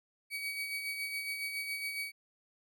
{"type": "tone with tremolo", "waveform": "35% pulse", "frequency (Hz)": 2264, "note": "C#7", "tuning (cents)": 36, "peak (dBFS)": -32, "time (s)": [0.3, 2.12], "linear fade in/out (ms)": 50, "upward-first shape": "sine", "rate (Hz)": 7.2, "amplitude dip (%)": 45, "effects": []}